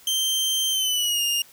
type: tone with pitch glide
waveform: sawtooth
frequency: 3136 to 2826 Hz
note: G7 to F7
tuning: 0 to +20 cents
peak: -18 dBFS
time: 0.07-1.42 s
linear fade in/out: 2 ms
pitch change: -180 cents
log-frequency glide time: 0.7-1.23 s
effects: white hiss -51 dBFS RMS until 1.52 s